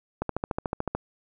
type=click train; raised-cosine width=1 ms; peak=-13 dBFS; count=11; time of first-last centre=0.22-0.95 s; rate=13.7 Hz; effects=none